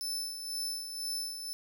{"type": "tone with tremolo", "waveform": "sawtooth", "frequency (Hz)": 5274, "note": "E8", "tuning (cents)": 0, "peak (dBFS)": -30, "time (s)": [0.01, 1.53], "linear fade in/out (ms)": 0, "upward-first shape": "sine", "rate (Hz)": 2, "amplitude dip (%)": 55, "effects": ["11-bit"]}